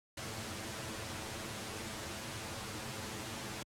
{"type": "noise with comb filter", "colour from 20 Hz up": "pink", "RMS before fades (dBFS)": -42, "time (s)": [0.17, 3.63], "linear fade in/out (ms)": 5, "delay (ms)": 9.1, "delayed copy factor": 0.7, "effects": ["high-pass 60 Hz 12 dB/octave", "low-pass 10000 Hz 12 dB/octave"]}